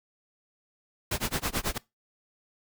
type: noise with tremolo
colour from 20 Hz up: pink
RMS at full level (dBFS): -27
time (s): 1.11-1.78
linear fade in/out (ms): 5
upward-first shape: sine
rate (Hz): 9.2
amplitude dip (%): 100
effects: noise-tail reverb RT60 0.2 s tail -21 dB re dry